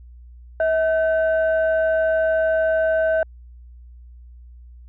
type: tone pair together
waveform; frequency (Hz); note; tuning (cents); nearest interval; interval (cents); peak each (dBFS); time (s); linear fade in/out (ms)
sine; 643.3 / 1530; E5 / G6; -42 / -42; octave + minor third; 1500; -16 / -25; 0.6-3.23; 2
effects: tanh soft clip ceiling -9 dBFS + added 60 Hz sine -40 dBFS peak until 4.88 s